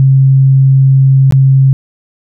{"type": "tone with dropouts", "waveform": "sine", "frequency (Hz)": 134.4, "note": "C3", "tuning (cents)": 47, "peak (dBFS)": -3, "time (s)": [0, 1.73], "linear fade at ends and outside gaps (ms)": 0, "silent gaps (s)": [1.309, 1.323], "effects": []}